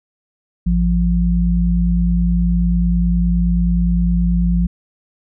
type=tone pair together; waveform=sine; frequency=55.06 / 174.6 Hz; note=A1 / F3; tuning=+2 / 0 cents; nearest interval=octave + minor sixth; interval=1998 cents; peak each=-15 dBFS; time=0.66-4.67 s; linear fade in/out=10 ms; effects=none